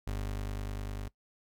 30% pulse tone with level ramp, 50 Hz, G1, 35 cents sharp, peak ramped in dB -30 to -34 dBFS, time 0.07-1.08 s, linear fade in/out 5 ms, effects noise-tail reverb RT60 0.1 s tail -19 dB re dry

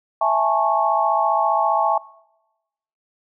sine chord, A major seventh, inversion second, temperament just, 660 / 825 / 880 / 1100 Hz, E5 / G#5 / A5 / C#6, +2 / -12 / 0 / -14 cents, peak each -21 dBFS, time 0.21-1.98 s, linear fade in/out 5 ms, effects noise-tail reverb RT60 1.0 s tail -23 dB re dry

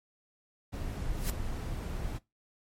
brown noise, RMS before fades -35 dBFS, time 0.72-2.19 s, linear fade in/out 20 ms
white noise with exponential growth, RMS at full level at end -34 dBFS, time 1.11-1.3 s, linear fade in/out 2 ms, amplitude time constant 41 ms
effects noise-tail reverb RT60 0.2 s tail -20 dB re dry + MP3 64 kbps

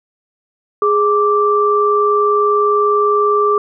sine tone pair together, 415.3 / 1172.5 Hz, G#4 / D6, 0 / -3 cents, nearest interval octave + tritone, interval 1797 cents, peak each -13 dBFS, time 0.82-3.58 s, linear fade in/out 2 ms, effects none

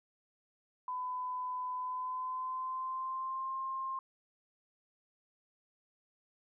sine tone with pitch glide, 1005 to 1059.9 Hz, B5 to C6, +30 to +22 cents, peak -35 dBFS, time 0.88-3.99 s, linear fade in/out 2 ms, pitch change +92 cents, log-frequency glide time 1.74-3.56 s, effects none

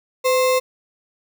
sine tone with sample-and-hold, 510 Hz, C5, 44 cents flat, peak -14 dBFS, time 0.24-0.6 s, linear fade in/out 20 ms, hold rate 1575 Hz, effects none

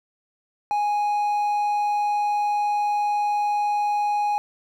triangle tone, 829 Hz, G#5, 3 cents flat, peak -18 dBFS, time 0.71-4.38 s, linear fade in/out 0 ms, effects none

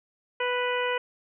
harmonic tone, 493.9 Hz, B4, in tune, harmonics 1 / 2 / 3 / 4 / 5 / 6, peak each -28 / -31 / -33 / -34 / -35 / -36 dBFS, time 0.4-0.98 s, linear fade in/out 5 ms, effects none

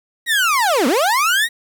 30% pulse linear two-way sweep, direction down then up, 1935 to 220 to 1935 Hz, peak -11 dBFS, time 0.26-1.49 s, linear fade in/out 50 ms, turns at 0.87 s, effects 8-bit

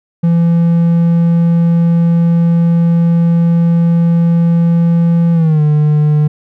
triangle tone with pitch glide, 168.8 to 150.38 Hz, E3 to D3, +41 to +41 cents, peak -5 dBFS, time 0.23-6.28 s, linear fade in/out 10 ms, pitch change -200 cents, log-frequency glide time 5.33-5.62 s, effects none

